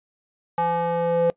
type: tone with band-pass filter sweep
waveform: square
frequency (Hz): 170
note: F3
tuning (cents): -46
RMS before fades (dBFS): -22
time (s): 0.58-1.3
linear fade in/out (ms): 0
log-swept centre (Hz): 840 to 530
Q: 4.1
effects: noise-tail reverb RT60 0.1 s tail -21 dB re dry + resampled to 8000 Hz